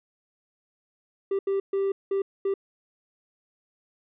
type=tone bursts at uneven times; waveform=triangle; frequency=392 Hz; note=G4; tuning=in tune; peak=-20 dBFS; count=5; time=1.31-1.39 / 1.47-1.6 / 1.73-1.92 / 2.11-2.22 / 2.45-2.54 s; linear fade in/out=5 ms; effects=tanh soft clip ceiling -16 dBFS + resampled to 8000 Hz